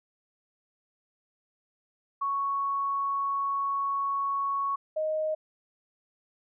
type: tone pair in turn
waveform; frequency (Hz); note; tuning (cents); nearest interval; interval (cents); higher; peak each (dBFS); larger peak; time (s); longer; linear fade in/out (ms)
sine; 1110 / 623; C#6 / D#5; +2 / +2; minor seventh; 1000; first; -26; neither; 2.21-4.76 / 4.96-5.35; first; 10
effects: none